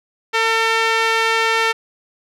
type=tone with band-pass filter; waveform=sawtooth; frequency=450.9 Hz; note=A4; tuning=42 cents sharp; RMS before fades=-17 dBFS; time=0.33-1.73 s; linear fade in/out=20 ms; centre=2100 Hz; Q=1; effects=none